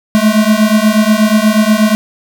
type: beating tone pair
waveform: square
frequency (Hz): 210.9 / 219.2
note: G#3 / A3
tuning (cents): +27 / -6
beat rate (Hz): 8.3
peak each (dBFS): -11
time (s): 0.15-1.95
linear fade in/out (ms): 0
effects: none